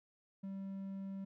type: tone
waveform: triangle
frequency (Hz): 194.3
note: G3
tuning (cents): -15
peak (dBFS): -39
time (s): 0.43-1.25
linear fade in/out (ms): 10
effects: none